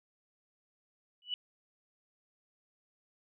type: tone with exponential growth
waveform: sine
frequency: 2955 Hz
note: F#7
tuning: 3 cents flat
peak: -28 dBFS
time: 1.22-1.34 s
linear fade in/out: 1 ms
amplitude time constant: 26 ms
effects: none